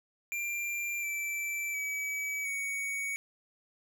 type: tone with pitch steps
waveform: square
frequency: 2376 / 2330 / 2284 / 2240 Hz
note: D7 / D7 / D7 / C#7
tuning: +20 / -14 / -49 / +18 cents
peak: -33 dBFS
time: 0.32-3.16 s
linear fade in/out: 0 ms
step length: 710 ms
effects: none